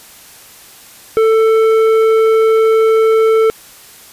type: tone with tanh clipping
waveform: triangle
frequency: 443.6 Hz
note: A4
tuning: 14 cents sharp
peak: -9 dBFS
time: 1.17-3.5 s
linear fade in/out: 0 ms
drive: 14 dB
effects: white hiss -39 dBFS RMS until 4.12 s + resampled to 32000 Hz